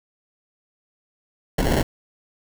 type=noise with sample-and-hold; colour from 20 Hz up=pink; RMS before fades=-20 dBFS; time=1.58-1.83 s; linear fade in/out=5 ms; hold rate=1225 Hz; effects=none